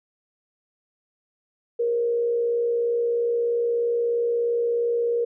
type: tone with frequency modulation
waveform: sine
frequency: 471.4 Hz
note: A#4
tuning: 19 cents sharp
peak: -20 dBFS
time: 1.79-5.25 s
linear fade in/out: 10 ms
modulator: 63.1 Hz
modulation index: 0.3
effects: none